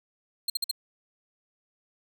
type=tone bursts; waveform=sawtooth; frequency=4186 Hz; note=C8; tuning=in tune; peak=-22 dBFS; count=4; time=0.48-0.713 s; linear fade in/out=5 ms; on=20 ms; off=51 ms; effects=none